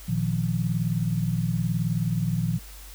sine chord, Bb suspended fourth, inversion none, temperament equal, 116.54 / 155.56 / 174.61 Hz, Bb2 / Eb3 / F3, 0 / 0 / 0 cents, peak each -27 dBFS, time 0.08-2.59 s, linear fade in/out 10 ms, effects added 50 Hz sine -42 dBFS peak until 2.94 s + white hiss -47 dBFS RMS until 2.94 s

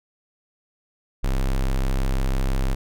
square tone, 33 Hz, C1, 16 cents sharp, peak -20 dBFS, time 1.23-2.75 s, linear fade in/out 10 ms, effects none

